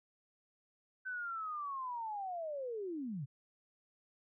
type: linear sweep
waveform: sine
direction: down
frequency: 1533 to 121.3 Hz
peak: -38 dBFS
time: 1.05-3.26 s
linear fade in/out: 20 ms
effects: none